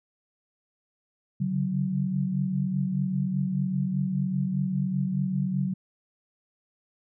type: tone cluster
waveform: sine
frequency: 139.2 / 144.2 / 187.4 Hz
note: C#3 / D3 / F#3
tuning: +8 / -31 / +22 cents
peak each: -32 / -30 / -26 dBFS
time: 1.4-5.74 s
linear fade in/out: 10 ms
effects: none